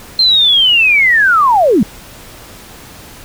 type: linear sweep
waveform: sine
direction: down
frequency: 4186 to 174.61 Hz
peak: -6 dBFS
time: 0.19-1.83 s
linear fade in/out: 2 ms
effects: pink hiss -35 dBFS RMS until 3.24 s